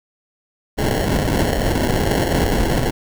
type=noise with sample-and-hold; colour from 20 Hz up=pink; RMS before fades=-18 dBFS; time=0.77-2.91 s; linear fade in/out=20 ms; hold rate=1225 Hz; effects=none